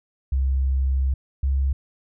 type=tone pair in turn; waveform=sine; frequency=66.5 / 67.74 Hz; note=C2 / C#2; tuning=+29 / -39 cents; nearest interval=unison; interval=32 cents; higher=second; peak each=-18 dBFS; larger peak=neither; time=0.32-1.14 / 1.43-1.73 s; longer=first; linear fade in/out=5 ms; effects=none